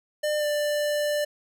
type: tone with pitch glide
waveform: square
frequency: 600 to 591.4 Hz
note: D5 to D5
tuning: +37 to +12 cents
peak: -24 dBFS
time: 0.23-1.25 s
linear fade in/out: 10 ms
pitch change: -25 cents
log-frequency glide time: 0.38-0.46 s
effects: none